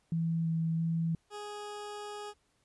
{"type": "tone with vibrato", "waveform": "sine", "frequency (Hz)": 164.1, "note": "E3", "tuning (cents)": -8, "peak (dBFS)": -28, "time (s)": [0.12, 1.15], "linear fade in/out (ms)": 2, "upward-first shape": "square", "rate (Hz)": 1.5, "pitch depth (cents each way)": 9}
{"type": "tone", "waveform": "20% pulse", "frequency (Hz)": 415.3, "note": "G#4", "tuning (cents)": 0, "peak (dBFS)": -35, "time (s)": [1.3, 2.34], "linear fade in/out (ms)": 50}
{"effects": ["pink hiss -73 dBFS RMS until 2.64 s", "resampled to 24000 Hz"]}